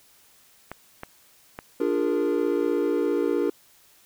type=clicks; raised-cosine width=0.5 ms; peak=-19 dBFS; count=3; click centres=0.716 / 1.034 / 1.589 s
type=chord; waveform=triangle; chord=Bb dominant seventh; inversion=first; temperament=equal with one note detuned; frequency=293.7 / 349.2 / 409.4 / 466.2 Hz; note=D4 / F4 / Ab4 / Bb4; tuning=0 / 0 / -25 / 0 cents; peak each=-25 dBFS; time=1.8-3.5 s; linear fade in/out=5 ms
effects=white hiss -57 dBFS RMS until 4.05 s

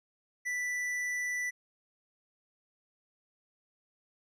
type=tone with tanh clipping; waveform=sine; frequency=1976 Hz; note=B6; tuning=in tune; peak=-33 dBFS; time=0.45-1.51 s; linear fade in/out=20 ms; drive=11 dB; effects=none

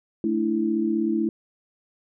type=chord; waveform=sine; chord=A suspended fourth; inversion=none; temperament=equal; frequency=220 / 293.7 / 329.6 Hz; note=A3 / D4 / E4; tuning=0 / 0 / 0 cents; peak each=-25 / -29 / -23 dBFS; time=0.24-1.29 s; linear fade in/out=2 ms; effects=none

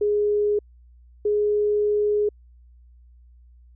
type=tone pair in turn; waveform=sine; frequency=415.3 / 416.9 Hz; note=G#4 / G#4; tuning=0 / +7 cents; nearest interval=unison; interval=7 cents; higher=second; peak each=-18 dBFS; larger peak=neither; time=0.01-0.59 / 1.25-2.29 s; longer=second; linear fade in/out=5 ms; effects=added 60 Hz sine -48 dBFS peak until 3.75 s

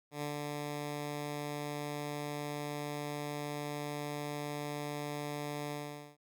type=tone with ADSR envelope; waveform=10% pulse; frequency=146.83 Hz; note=D3; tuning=in tune; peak=-27 dBFS; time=0.11-6.17 s; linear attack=110 ms; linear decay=110 ms; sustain=-2 dB; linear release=460 ms; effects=none

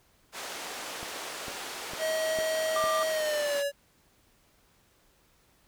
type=band-pass noise; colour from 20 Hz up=pink; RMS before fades=-39 dBFS; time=0.32-3.64 s; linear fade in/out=50 ms; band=490 to 9700 Hz; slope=12 dB/octave
type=click train; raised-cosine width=2 ms; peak=-28 dBFS; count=5; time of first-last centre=1.03-2.84 s; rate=2.21 Hz
type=tone with pitch glide; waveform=square; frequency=636 to 566.6 Hz; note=D#5 to C#5; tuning=+38 to +38 cents; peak=-28 dBFS; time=1.98-3.72 s; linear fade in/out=50 ms; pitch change=-200 cents; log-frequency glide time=3.09-3.59 s
type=tone; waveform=triangle; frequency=1190 Hz; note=D6; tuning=22 cents sharp; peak=-26 dBFS; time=2.76-3.03 s; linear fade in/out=2 ms
effects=pink hiss -65 dBFS RMS until 5.67 s

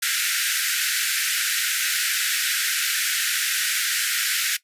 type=high-pass noise; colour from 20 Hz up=pink; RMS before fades=-23 dBFS; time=0.02-4.57 s; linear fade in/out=10 ms; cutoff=1400 Hz; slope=96 dB/octave; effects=noise-tail reverb RT60 0.1 s tail -17 dB re dry + resampled to 32000 Hz

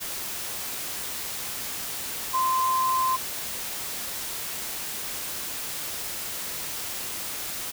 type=tone in noise; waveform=sine; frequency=1038 Hz; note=C6; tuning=14 cents flat; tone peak=-21 dBFS; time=2.33-3.17 s; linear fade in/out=20 ms; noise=white; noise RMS=-33 dBFS; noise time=0-7.72 s; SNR=+9 dB; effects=none

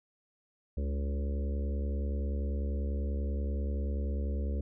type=harmonic tone with a mistuned harmonic; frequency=70.3 Hz; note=C#2; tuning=25 cents sharp; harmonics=1 / 3 / 4 / 5 / 6 / 7 / 8; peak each=-30 / -41 / -47 / -49 / -47 / -47 / -49 dBFS; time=0.77-4.61 s; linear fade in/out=5 ms; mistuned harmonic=4; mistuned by=+23 cents; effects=none

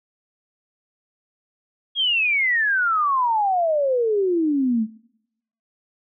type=exponential sweep; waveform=sine; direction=down; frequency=3319 to 211 Hz; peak=-17 dBFS; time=1.95-4.87 s; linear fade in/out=50 ms; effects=noise-tail reverb RT60 0.8 s tail -23 dB re dry

